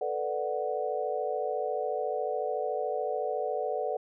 sine chord, B minor seventh, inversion third, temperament equal, 440 / 493.9 / 587.3 / 740 Hz, A4 / B4 / D5 / F#5, 0 / 0 / 0 / 0 cents, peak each -34 dBFS, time 0.01-3.97 s, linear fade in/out 5 ms, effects none

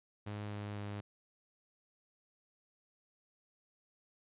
sawtooth tone with pitch steps, 104 / 103.22 / 102.45 Hz, G#2 / G#2 / G#2, +3 / -10 / -23 cents, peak -36 dBFS, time 0.26-1.01 s, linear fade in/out 10 ms, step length 250 ms, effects resampled to 8000 Hz

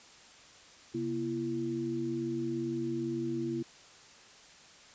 sine tone cluster, 133.2 / 239.4 / 337.1 Hz, C3 / A#3 / E4, +31 / +46 / +39 cents, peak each -40 / -37 / -33 dBFS, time 0.94-3.63 s, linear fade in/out 10 ms, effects white hiss -55 dBFS RMS until 4.94 s + resampled to 16000 Hz

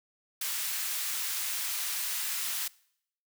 white high-pass noise, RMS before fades -33 dBFS, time 0.41-2.68 s, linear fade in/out 5 ms, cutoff 1300 Hz, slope 12 dB/octave, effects noise-tail reverb RT60 0.7 s tail -23 dB re dry

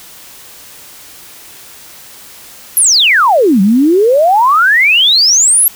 sine exponential two-way sweep, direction down then up, 11810 to 185 to 11810 Hz, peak -5 dBFS, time 2.77-5.68 s, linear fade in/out 0 ms, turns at 3.61 s, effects white hiss -35 dBFS RMS until 5.75 s

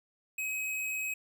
square tone, 2541 Hz, D#7, 36 cents sharp, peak -33 dBFS, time 0.38-1.14 s, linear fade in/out 5 ms, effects none

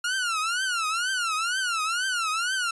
sawtooth tone with vibrato, 1396.9 Hz, F6, in tune, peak -21 dBFS, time 0.04-2.71 s, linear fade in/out 5 ms, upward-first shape triangle, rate 2.1 Hz, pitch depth 210 cents each way, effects resampled to 24000 Hz

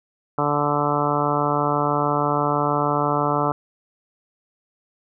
harmonic tone, 146.2 Hz, D3, 7 cents flat, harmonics 1 / 2 / 3 / 4 / 5 / 6 / 7 / 8 / 9, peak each -27 / -27 / -27 / -27 / -27 / -27 / -27 / -27 / -27 dBFS, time 0.38-3.52 s, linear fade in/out 2 ms, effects none

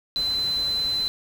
sine tone in noise, 4045 Hz, B7, 41 cents sharp, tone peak -22 dBFS, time 0.16-1.08 s, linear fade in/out 0 ms, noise pink, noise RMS -39 dBFS, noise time 0.16-1.08 s, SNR +14 dB, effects none

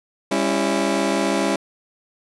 20% pulse chord, C# diminished, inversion second, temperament just, 199.57 / 277.2 / 332.6 Hz, G3 / C#4 / E4, +31 / 0 / +16 cents, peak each -18 dBFS, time 0.31-1.56 s, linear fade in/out 5 ms, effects resampled to 24000 Hz

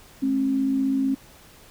sine tone pair together, 214 / 269.6 Hz, A3 / C#4, -48 / -48 cents, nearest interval major third, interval 400 cents, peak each -30 / -20 dBFS, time 0.22-1.15 s, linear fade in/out 10 ms, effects pink hiss -50 dBFS RMS until 1.7 s

